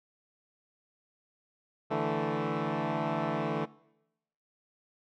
10% pulse chord, D suspended second, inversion none, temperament equal, 146.83 / 164.81 / 220 Hz, D3 / E3 / A3, 0 / 0 / 0 cents, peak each -25 dBFS, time 1.9-3.66 s, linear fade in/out 20 ms, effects noise-tail reverb RT60 0.9 s tail -22 dB re dry + low-pass 2000 Hz 12 dB/octave

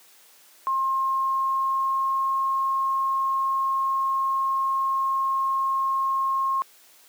sine tone with pitch glide, 1067 to 1074.4 Hz, C6 to C6, +34 to +46 cents, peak -21 dBFS, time 0.67-6.62 s, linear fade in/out 0 ms, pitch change +12 cents, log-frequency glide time 1.03-2.36 s, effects white hiss -54 dBFS RMS until 7.08 s + high-pass 300 Hz 12 dB/octave

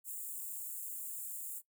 white high-pass noise, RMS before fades -43 dBFS, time 0.04-1.62 s, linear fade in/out 50 ms, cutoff 7100 Hz, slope 96 dB/octave, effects noise-tail reverb RT60 0.1 s tail -18 dB re dry

